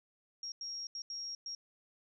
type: tone bursts at uneven times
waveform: sine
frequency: 5588 Hz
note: F8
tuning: in tune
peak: -39 dBFS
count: 5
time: 0.43-0.52 / 0.61-0.87 / 0.95-1.02 / 1.1-1.35 / 1.46-1.55 s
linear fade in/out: 2 ms
effects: none